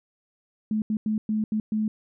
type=tone bursts at uneven times; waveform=sine; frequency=215.5 Hz; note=A3; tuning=36 cents flat; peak=-22 dBFS; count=6; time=0.71-0.82 / 0.9-0.97 / 1.06-1.18 / 1.29-1.44 / 1.52-1.6 / 1.72-1.88 s; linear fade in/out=2 ms; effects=none